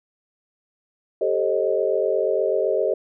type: chord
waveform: sine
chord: A half-diminished seventh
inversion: third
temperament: equal with one note detuned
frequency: 392 / 440 / 535.2 / 622.3 Hz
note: G4 / A4 / C5 / Eb5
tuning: 0 / 0 / +39 / 0 cents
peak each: -24 dBFS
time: 1.21-2.94 s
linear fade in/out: 5 ms
effects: none